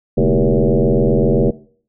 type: tone with frequency modulation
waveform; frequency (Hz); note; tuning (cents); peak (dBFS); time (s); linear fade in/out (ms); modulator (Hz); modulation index
sine; 122.3; B2; -16; -10; 0.17-1.51; 10; 87.6; 4.9
effects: noise-tail reverb RT60 0.5 s tail -19 dB re dry